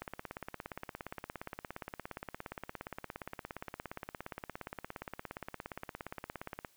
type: click train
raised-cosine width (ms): 0.5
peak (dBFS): -25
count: 115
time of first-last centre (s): 0.02-6.648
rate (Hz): 17.2
effects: white hiss -67 dBFS RMS until 6.76 s